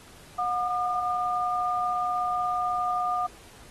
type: tone pair together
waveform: sine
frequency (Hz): 724 / 1208.9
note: F#5 / D6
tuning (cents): -38 / +50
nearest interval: major sixth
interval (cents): 888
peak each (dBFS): -27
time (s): 0.38-3.27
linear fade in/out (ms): 10
effects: pink hiss -51 dBFS RMS until 3.7 s + AAC 32 kbps

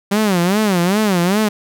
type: tone with vibrato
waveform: sawtooth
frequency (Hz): 193.2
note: G3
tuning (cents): -25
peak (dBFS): -9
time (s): 0.11-1.49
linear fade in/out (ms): 10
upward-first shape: sine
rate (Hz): 2.5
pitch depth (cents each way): 210
effects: none

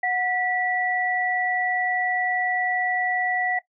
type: tone pair together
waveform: sine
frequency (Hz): 732.3 / 1955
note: F#5 / B6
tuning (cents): -18 / -18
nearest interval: octave + perfect fourth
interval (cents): 1700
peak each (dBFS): -24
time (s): 0.03-3.59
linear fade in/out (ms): 5
effects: noise-tail reverb RT60 0.1 s tail -17 dB re dry

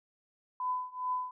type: tone with tremolo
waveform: sine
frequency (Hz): 1005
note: B5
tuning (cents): +30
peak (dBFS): -28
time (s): 0.6-1.31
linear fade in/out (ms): 2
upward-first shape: triangle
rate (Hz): 2.4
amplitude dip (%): 95
effects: none

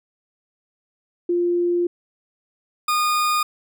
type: tone pair in turn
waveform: sine / 40% pulse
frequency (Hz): 349.2 / 1224.4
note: F4 / D#6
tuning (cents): 0 / -28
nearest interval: octave + minor seventh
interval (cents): 2172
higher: second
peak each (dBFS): -17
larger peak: neither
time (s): 1.29-1.87 / 2.88-3.43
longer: first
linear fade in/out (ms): 5
effects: none

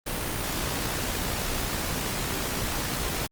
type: noise with amplitude modulation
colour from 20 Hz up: pink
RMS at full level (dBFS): -28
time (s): 0.06-3.27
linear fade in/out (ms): 10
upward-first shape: sine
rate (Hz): 60.6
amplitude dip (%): 35
effects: Opus 32 kbps

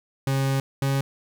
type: tone pair in turn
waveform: 40% pulse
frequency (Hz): 135.5 / 136.84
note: C#3 / C#3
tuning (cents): -39 / -22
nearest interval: unison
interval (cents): 17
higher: second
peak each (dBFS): -20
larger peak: neither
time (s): 0.27-0.6 / 0.82-1.01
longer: first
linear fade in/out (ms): 2
effects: 9-bit

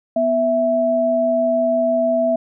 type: tone pair together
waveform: sine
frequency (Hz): 246.9 / 659.1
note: B3 / E5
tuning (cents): 0 / 0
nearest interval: octave + perfect fourth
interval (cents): 1700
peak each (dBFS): -22 / -15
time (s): 0.16-2.36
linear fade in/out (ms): 5
effects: none

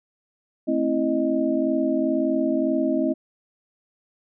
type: tone cluster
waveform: sine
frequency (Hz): 223.5 / 266.5 / 328.5 / 622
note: A3 / C4 / E4 / D#5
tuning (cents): +27 / +32 / -6 / -1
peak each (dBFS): -29 / -23 / -24 / -26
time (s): 0.67-3.14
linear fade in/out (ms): 20
effects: none

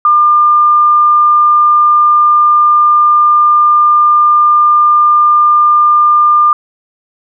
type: tone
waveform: sine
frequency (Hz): 1200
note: D6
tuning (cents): +37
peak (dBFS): -4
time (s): 0.05-6.53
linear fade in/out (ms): 2
effects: none

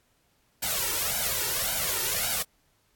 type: noise with flanger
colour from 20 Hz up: white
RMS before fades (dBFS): -28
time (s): 0.62-2.43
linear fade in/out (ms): 10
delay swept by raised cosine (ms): 1.3 to 2.21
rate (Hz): 1.8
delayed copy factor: +0.85
effects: pink hiss -68 dBFS RMS until 2.95 s + AAC 64 kbps

